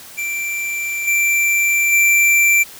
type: tone with level steps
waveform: square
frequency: 2349 Hz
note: D7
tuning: in tune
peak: -21 / -14 / -11 dBFS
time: 0.17-2.64 s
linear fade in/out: 20 ms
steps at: 1.07 / 1.92 s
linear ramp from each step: 10 ms
effects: white hiss -38 dBFS RMS until 2.79 s